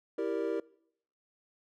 triangle chord, E half-diminished seventh, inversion none, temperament equal, 329.6 / 392 / 466.2 / 587.3 Hz, E4 / G4 / Bb4 / D5, 0 / 0 / 0 / 0 cents, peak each -34 / -33 / -32 / -38 dBFS, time 0.18-0.6 s, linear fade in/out 5 ms, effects noise-tail reverb RT60 0.7 s tail -23 dB re dry

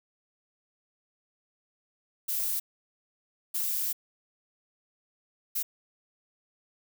violet noise bursts at uneven times, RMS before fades -30 dBFS, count 3, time 2.28-2.6 / 3.54-3.93 / 5.55-5.63 s, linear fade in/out 10 ms, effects none

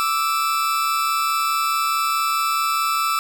40% pulse tone pair together, 1174.7 / 1319.4 Hz, D6 / E6, 0 / +1 cents, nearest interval major second, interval 201 cents, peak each -23 / -19 dBFS, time 0-3.19 s, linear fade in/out 0 ms, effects none

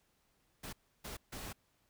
pink noise bursts at uneven times, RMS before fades -45 dBFS, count 3, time 0.63-0.73 / 1.04-1.17 / 1.32-1.53 s, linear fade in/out 10 ms, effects pink hiss -75 dBFS RMS until 1.89 s

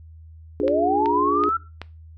sine chord, D diminished, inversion none, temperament equal with one note detuned, 293.7 / 352.9 / 415.3 Hz, D4 / F4 / Ab4, 0 / +18 / 0 cents, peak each -24 / -26 / -24 dBFS, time 0.6-1.49 s, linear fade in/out 0 ms
sine linear sweep, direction up, 506 to 1364 Hz, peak -19 dBFS, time 0.63-1.57 s, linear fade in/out 5 ms
click train, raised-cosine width 0.3 ms, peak -16 dBFS, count 4, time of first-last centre 0.68-1.816 s, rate 2.64 Hz
effects noise-tail reverb RT60 0.3 s tail -19 dB re dry + added 80 Hz sine -41 dBFS peak until 2.17 s

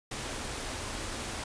pink band-stop noise, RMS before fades -37 dBFS, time 0.11-1.44 s, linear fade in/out 5 ms, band 140 to 200 Hz, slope 96 dB/octave, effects resampled to 22050 Hz

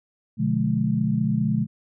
sine chord, B diminished seventh, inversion none, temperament just, 123.47 / 148.16 / 177.8 / 213.4 Hz, B2 / D3 / F3 / Ab3, 0 / +16 / +31 / +47 cents, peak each -26 / -26 / -27 / -23 dBFS, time 0.37-1.67 s, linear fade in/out 50 ms, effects none

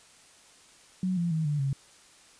sine tone with pitch steps, 185 / 171.62 / 159.2 / 147.69 / 137 Hz, F#3 / F3 / D#3 / D3 / C#3, 0 / -30 / +40 / +10 / -20 cents, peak -25 dBFS, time 1.03-1.73 s, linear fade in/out 2 ms, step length 140 ms, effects white hiss -56 dBFS RMS until 2.39 s + resampled to 22050 Hz

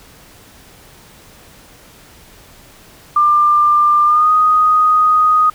sine tone with pitch glide, 1193 to 1245.1 Hz, D6 to D#6, +27 to +1 cents, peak -8 dBFS, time 3.16-5.5 s, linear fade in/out 5 ms, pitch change +74 cents, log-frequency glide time 4.05-4.31 s, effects pink hiss -43 dBFS RMS until 5.54 s

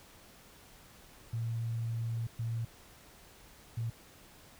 sine tone bursts at uneven times, 115.1 Hz, A#2, 22 cents flat, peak -32 dBFS, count 3, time 1.33-2.27 / 2.39-2.65 / 3.77-3.9 s, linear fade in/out 5 ms, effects pink hiss -57 dBFS RMS until 4.59 s

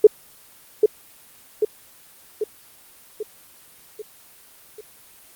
sine tone with echo, 426.6 Hz, G#4, 46 cents sharp, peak -4 dBFS, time 0.04-0.07 s, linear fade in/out 5 ms, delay 790 ms, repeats 6, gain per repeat -5 dB, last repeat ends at 4.81 s, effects white hiss -49 dBFS RMS until 5.35 s + Opus 24 kbps

